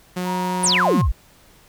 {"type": "tone", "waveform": "sawtooth", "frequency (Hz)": 181, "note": "F#3", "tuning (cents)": -38, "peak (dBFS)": -19, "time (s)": [0.16, 1.02], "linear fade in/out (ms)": 10}
{"type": "tone with pitch glide", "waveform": "sine", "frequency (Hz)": [945, 1066.9], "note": ["A#5", "C6"], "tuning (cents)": [23, 33], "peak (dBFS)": -24, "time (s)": [0.24, 1.08], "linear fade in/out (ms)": 50, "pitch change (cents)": 210, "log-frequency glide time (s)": [0.63, 0.94]}
{"type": "exponential sweep", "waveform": "sine", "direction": "down", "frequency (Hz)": [10548, 42], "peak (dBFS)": -15, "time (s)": [0.63, 1.12], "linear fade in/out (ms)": 10}
{"effects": ["pink hiss -52 dBFS RMS until 1.68 s"]}